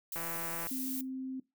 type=noise; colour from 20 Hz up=violet; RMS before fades=-39 dBFS; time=0.12-1.01 s; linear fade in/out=2 ms
type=click train; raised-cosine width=0.5 ms; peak=-27 dBFS; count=86; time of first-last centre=0.16-0.669 s; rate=167 Hz
type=tone; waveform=sine; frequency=261.6 Hz; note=C4; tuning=in tune; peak=-36 dBFS; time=0.71-1.4 s; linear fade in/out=5 ms
effects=noise-tail reverb RT60 0.2 s tail -19 dB re dry